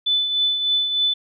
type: tone with tremolo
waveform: sine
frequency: 3500 Hz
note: A7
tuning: 10 cents flat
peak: -15 dBFS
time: 0.06-1.14 s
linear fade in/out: 10 ms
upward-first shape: triangle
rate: 3.3 Hz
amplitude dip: 55%
effects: none